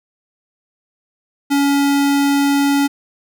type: tone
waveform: square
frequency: 281.6 Hz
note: C#4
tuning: 27 cents sharp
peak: -13 dBFS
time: 1.5-2.88 s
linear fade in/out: 20 ms
effects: none